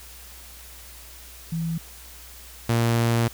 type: tone pair in turn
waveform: sine / sawtooth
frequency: 164.81 / 116.54 Hz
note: E3 / A#2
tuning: 0 / 0 cents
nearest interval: tritone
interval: 600 cents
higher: first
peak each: -24 / -15 dBFS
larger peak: second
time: 1.52-1.78 / 2.69-3.28 s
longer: second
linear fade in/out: 5 ms
effects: added 60 Hz sine -46 dBFS peak until 3.33 s + white hiss -45 dBFS RMS until 3.33 s